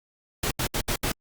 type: noise bursts at uneven times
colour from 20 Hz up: pink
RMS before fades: -26 dBFS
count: 5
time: 0.43-0.51 / 0.59-0.67 / 0.74-0.81 / 0.88-0.96 / 1.03-1.12 s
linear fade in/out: 5 ms
effects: Opus 48 kbps